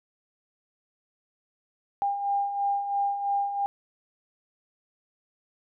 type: beating tone pair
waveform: sine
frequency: 800 / 803 Hz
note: G5 / G5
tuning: +35 / +41 cents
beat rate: 3 Hz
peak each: -33 / -25 dBFS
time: 2.02-3.66 s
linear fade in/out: 0 ms
effects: none